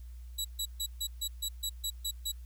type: tone bursts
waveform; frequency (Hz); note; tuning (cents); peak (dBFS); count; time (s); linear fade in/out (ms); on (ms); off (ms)
20% pulse; 3910; B7; -18; -26; 10; 0.38-2.32; 10; 68; 140
effects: added 60 Hz sine -43 dBFS peak until 2.45 s + white hiss -67 dBFS RMS until 2.45 s